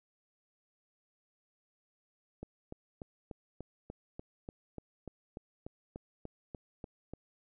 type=click train; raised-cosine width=2 ms; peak=-29 dBFS; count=17; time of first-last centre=2.43-7.136 s; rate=3.4 Hz; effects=none